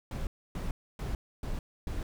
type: noise bursts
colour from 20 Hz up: brown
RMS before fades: -34 dBFS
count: 5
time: 0.11-2.03 s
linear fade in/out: 2 ms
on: 160 ms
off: 280 ms
effects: none